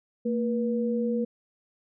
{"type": "tone pair together", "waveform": "sine", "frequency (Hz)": [227.8, 482.7], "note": ["A#3", "B4"], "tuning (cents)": [-40, -40], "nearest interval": "octave + minor second", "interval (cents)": 1300, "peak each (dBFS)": [-26, -28], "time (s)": [0.25, 1.25], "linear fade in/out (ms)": 10, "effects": []}